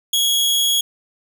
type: tone with amplitude modulation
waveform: sawtooth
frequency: 3322 Hz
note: G#7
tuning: in tune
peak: -10 dBFS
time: 0.13-0.81 s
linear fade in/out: 5 ms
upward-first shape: sine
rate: 211 Hz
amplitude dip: 40%
effects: none